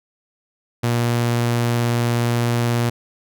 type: tone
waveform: sawtooth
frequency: 118.9 Hz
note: A#2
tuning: 35 cents sharp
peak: -13 dBFS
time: 0.83-2.9 s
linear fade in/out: 10 ms
effects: none